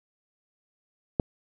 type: click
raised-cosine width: 2 ms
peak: -9 dBFS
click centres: 1.198 s
effects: none